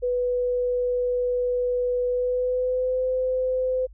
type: tone with pitch glide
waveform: sine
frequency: 493.9 to 512.2 Hz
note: B4 to C5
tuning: 0 to -37 cents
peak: -21 dBFS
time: 0.02-3.87 s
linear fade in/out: 20 ms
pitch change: +63 cents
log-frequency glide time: 2.08-3.05 s
effects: added 50 Hz sine -44 dBFS peak until 3.93 s